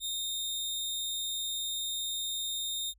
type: tone with amplitude modulation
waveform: sawtooth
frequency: 3681 Hz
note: A#7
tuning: 23 cents flat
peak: -28 dBFS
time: 0-2.94 s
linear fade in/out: 50 ms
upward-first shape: sine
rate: 225 Hz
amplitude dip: 30%
effects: added 50 Hz sine -61 dBFS peak until 2.98 s